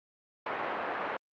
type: band-pass noise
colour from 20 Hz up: pink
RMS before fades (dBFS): -34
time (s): 0.46-1.17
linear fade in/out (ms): 5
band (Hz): 560 to 1700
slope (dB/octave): 12
effects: low-pass 3000 Hz 12 dB/octave + Opus 48 kbps